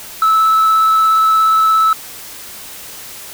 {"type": "tone with vibrato", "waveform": "sine", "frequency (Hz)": 1307, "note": "E6", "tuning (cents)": -15, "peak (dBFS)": -6, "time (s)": [0.22, 1.93], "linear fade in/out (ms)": 2, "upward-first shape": "triangle", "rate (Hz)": 17, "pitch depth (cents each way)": 12, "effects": ["tanh soft clip ceiling -7 dBFS", "white hiss -32 dBFS RMS until 3.33 s"]}